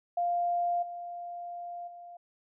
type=tone with level steps; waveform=sine; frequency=698.5 Hz; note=F5; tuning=in tune; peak=-26 / -37 / -44 dBFS; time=0.17-2.17 s; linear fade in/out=5 ms; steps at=0.82 / 1.87 s; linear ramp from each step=10 ms; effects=none